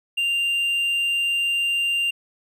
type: tone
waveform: triangle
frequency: 2787 Hz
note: F7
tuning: 4 cents flat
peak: -18 dBFS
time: 0.17-2.11 s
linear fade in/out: 10 ms
effects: none